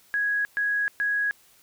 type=tone bursts; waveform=sine; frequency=1661.2 Hz; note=G#6; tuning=in tune; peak=-22 dBFS; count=3; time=0.14-1.31 s; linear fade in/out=0 ms; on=310 ms; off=120 ms; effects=white hiss -58 dBFS RMS until 1.62 s